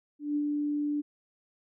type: tone with ADSR envelope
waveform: sine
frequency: 293.7 Hz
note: D4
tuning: in tune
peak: -25 dBFS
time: 0.19-1.02 s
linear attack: 170 ms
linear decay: 60 ms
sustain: -2 dB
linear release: 21 ms
effects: none